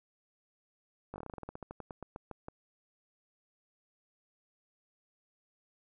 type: slowing click train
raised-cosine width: 1 ms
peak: -28 dBFS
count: 20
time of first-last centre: 1.14-2.484 s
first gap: 19 ms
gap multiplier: 1.13
effects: none